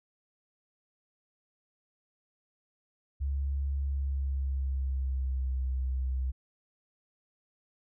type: tone with pitch glide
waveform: sine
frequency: 69.3 to 64.66 Hz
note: C#2 to C2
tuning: 0 to -20 cents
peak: -28 dBFS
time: 3.2-6.32 s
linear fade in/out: 20 ms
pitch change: -120 cents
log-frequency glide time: 3.82-5.56 s
effects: none